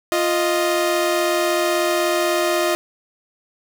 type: tone pair together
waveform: sawtooth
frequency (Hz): 349.2 / 622.2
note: F4 / D#5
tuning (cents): 0 / 0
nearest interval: minor seventh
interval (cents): 1000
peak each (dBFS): -16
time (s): 0.12-2.75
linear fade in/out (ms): 0
effects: none